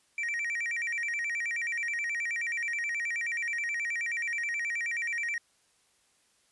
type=tone with vibrato; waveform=triangle; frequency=2093 Hz; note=C7; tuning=in tune; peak=-28 dBFS; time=0.18-5.38 s; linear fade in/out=2 ms; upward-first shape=square; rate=9.4 Hz; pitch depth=190 cents each way; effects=white hiss -68 dBFS RMS until 6.51 s + resampled to 24000 Hz